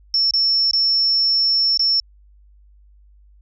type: tone with dropouts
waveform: sine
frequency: 5400 Hz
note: E8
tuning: 41 cents sharp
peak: -14 dBFS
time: 0.14-2 s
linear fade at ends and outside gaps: 1 ms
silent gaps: 0.309-0.337 / 0.711-0.733 / 1.774-1.794 s
effects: added 50 Hz sine -47 dBFS peak until 3.41 s